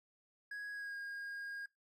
triangle tone with pitch glide, 1661.2 to 1627 Hz, G#6 to G#6, 0 to -36 cents, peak -40 dBFS, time 0.51-1.66 s, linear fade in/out 5 ms, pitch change -36 cents, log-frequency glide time 0.72-0.96 s, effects noise-tail reverb RT60 0.2 s tail -22 dB re dry + AAC 48 kbps

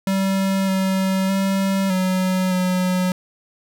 square tone with pitch steps, 193.2 / 190.5 / 193.9 / 185.7 / 183.2 Hz, G3 / G3 / G3 / F#3 / F#3, -25 / -49 / -19 / +7 / -17 cents, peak -18 dBFS, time 0.07-3.12 s, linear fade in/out 2 ms, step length 610 ms, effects none

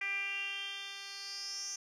10% pulse tone with band-pass filter sweep, 395.8 Hz, G4, 17 cents sharp, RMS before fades -40 dBFS, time 0.01-1.76 s, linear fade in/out 5 ms, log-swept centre 2200 to 6100 Hz, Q 7.7, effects none

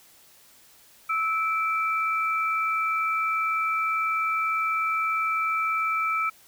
sine tone pair together, 1310.8 / 2329 Hz, E6 / D7, -10 / -15 cents, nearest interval minor seventh, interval 995 cents, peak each -24 / -28 dBFS, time 1.09-6.3 s, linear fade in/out 10 ms, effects white hiss -55 dBFS RMS until 6.47 s

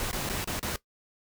pink noise with dropouts, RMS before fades -32 dBFS, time 0-0.76 s, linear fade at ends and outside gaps 1 ms, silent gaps 0.113-0.129 / 0.291-0.297 / 0.443-0.474 / 0.594-0.628 s, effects noise-tail reverb RT60 0.1 s tail -17 dB re dry

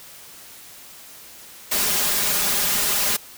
white noise with comb filter, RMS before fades -21 dBFS, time 1.71-3.17 s, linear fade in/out 10 ms, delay 4.9 ms, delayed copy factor +0.9, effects white hiss -43 dBFS RMS until 3.37 s

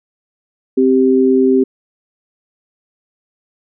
sine tone pair together, 261.6 / 391 Hz, C4 / G4, 0 / -4 cents, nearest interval perfect fifth, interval 696 cents, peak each -11 dBFS, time 0.77-1.64 s, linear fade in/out 10 ms, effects none

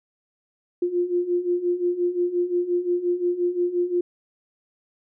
sine beating tone pair, 349.4 / 355.1 Hz, F4 / F4, +1 / +29 cents, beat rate 5.7 Hz, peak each -26 / -22 dBFS, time 0.82-4.01 s, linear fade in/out 5 ms, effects none

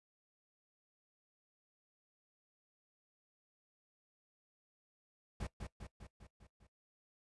brown noise with echo, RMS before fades -41 dBFS, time 5.4-5.47 s, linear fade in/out 5 ms, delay 200 ms, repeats 6, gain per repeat -4 dB, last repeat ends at 6.67 s, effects noise-tail reverb RT60 0.1 s tail -17 dB re dry + resampled to 24000 Hz

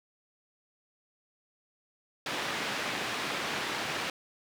white band-pass noise, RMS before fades -34 dBFS, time 2.26-4.1 s, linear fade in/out 2 ms, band 150 to 2800 Hz, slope 12 dB/octave, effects none

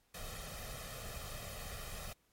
pink noise with comb filter, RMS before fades -45 dBFS, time 0.14-2.13 s, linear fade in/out 5 ms, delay 1.6 ms, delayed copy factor +0.75, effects pink hiss -74 dBFS RMS until 2.32 s + MP3 64 kbps

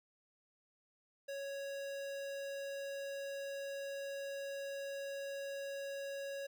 square tone with notch filter, 554.4 Hz, C#5, in tune, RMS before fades -43 dBFS, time 1.28-6.47 s, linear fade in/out 10 ms, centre 11000 Hz, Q 1.9, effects none

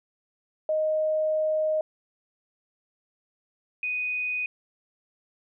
sine tone pair in turn, 622.3 / 2489 Hz, D#5 / D#7, 0 / 0 cents, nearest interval 2 octaves, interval 2400 cents, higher second, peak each -22 / -26 dBFS, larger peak first, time 0.69-1.81 / 3.83-4.46 s, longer first, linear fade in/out 2 ms, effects none

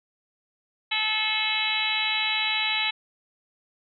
harmonic tone with a mistuned harmonic, 433.8 Hz, A4, 25 cents flat, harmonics 2 / 3 / 4 / 5 / 6 / 7 / 8 / 9, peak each -33 / -39 / -36 / -29 / -29 / -31 / -33 / -29 dBFS, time 0.91-2.91 s, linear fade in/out 10 ms, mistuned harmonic 8, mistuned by -61 cents, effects none

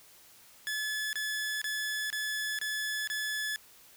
sawtooth tone bursts, 1718 Hz, A6, 42 cents flat, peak -28 dBFS, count 6, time 0.67-3.56 s, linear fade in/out 0 ms, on 460 ms, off 26 ms, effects white hiss -57 dBFS RMS until 3.96 s

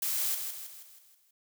blue noise with echo, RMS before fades -31 dBFS, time 0.02-0.35 s, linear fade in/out 5 ms, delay 160 ms, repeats 6, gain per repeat -6 dB, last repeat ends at 1.31 s, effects none

